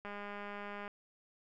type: click train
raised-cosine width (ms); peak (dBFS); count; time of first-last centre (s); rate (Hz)
0.5; -30; 170; 0.05-0.878; 204
effects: none